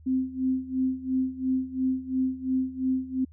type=tone with tremolo; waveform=sine; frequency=259.9 Hz; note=C4; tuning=11 cents flat; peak=-21 dBFS; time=0.06-3.25 s; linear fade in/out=10 ms; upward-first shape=sine; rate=2.9 Hz; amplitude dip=85%; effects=added 79 Hz sine -48 dBFS peak until 3.32 s